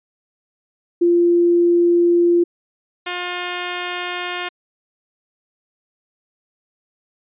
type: tone pair in turn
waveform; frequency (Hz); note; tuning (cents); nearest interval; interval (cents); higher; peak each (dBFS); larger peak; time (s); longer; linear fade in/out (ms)
sine / 5% pulse; 345.8 / 356.3; F4 / F4; -17 / +35; minor second; 52; second; -11; neither; 1.01-2.44 / 3.06-4.49; neither; 10
effects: resampled to 8000 Hz